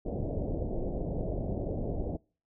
pink low-pass noise, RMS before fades -33 dBFS, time 0.05-2.17 s, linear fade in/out 10 ms, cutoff 670 Hz, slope 48 dB/octave, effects noise-tail reverb RT60 0.4 s tail -26 dB re dry

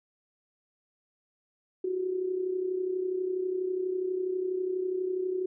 sine tone with amplitude modulation, 370 Hz, F#4, in tune, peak -25 dBFS, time 1.84-5.46 s, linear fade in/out 5 ms, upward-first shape sine, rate 32.2 Hz, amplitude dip 60%, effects none

